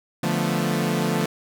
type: chord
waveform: sawtooth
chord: B half-diminished seventh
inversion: first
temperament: equal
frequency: 146.83 / 174.61 / 220 / 246.9 Hz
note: D3 / F3 / A3 / B3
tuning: 0 / 0 / 0 / 0 cents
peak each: -23 / -21 / -22 / -26 dBFS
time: 0.23-1.26 s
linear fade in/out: 5 ms
effects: none